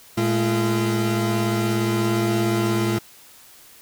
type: tone cluster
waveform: 40% pulse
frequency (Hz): 114.1 / 211.2 / 342.8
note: A#2 / G#3 / F4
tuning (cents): -37 / +29 / -32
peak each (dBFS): -23 / -24 / -22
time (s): 0.17-2.99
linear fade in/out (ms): 10
effects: white hiss -48 dBFS RMS until 3.81 s